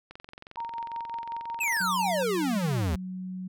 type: click train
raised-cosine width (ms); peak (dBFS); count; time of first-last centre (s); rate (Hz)
0.3; -28; 39; 0.11-1.814; 22.3
type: tone with tremolo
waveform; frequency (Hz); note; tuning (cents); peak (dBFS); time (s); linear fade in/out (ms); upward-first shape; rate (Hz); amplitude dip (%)
sine; 928; A#5; -8; -30; 0.57-2.23; 5; triangle; 5.5; 55
type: exponential sweep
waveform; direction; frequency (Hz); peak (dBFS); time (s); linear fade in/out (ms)
square; down; 2709 to 72.8; -26; 1.6-2.96; 10
type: tone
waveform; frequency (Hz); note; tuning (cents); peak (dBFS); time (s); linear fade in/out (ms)
sine; 185; F#3; 0; -33; 1.8-3.48; 10
effects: none